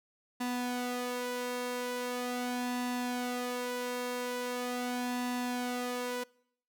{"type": "tone with flanger", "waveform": "sawtooth", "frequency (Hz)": 246.9, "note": "B3", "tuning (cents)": 0, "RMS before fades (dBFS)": -35, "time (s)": [0.4, 6.24], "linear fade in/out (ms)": 10, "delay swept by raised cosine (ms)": [1.1, 2.2], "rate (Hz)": 0.41, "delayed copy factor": 0.6, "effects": ["noise-tail reverb RT60 0.7 s tail -25 dB re dry"]}